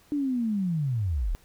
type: linear sweep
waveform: sine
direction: down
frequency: 298.6 to 32.7 Hz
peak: -24 dBFS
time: 0.12-1.35 s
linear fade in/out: 0 ms
effects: pink hiss -59 dBFS RMS until 1.44 s